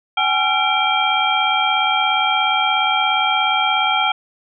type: tone cluster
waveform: sine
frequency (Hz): 762 / 839 / 1365 / 2343 / 3213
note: G5 / G#5 / F6 / D7 / G7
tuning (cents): -49 / +17 / -40 / -5 / +42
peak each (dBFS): -21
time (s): 0.17-4.12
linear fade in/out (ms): 5
effects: none